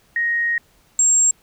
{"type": "tone pair in turn", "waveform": "sine", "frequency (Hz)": [1873, 7525], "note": ["A#6", "A#8"], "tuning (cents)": [8, 15], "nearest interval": "2 octaves", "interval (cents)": 2407, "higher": "second", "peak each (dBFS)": [-17, -12], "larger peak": "second", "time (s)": [[0.16, 0.58], [0.99, 1.31]], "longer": "first", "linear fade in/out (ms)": 2, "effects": ["pink hiss -57 dBFS RMS until 1.42 s"]}